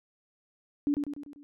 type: tone with echo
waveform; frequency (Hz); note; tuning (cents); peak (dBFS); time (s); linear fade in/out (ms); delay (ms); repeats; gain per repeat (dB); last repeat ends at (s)
sine; 288.5; D4; -31; -23; 0.87-0.94; 0; 98; 5; -5; 1.43
effects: none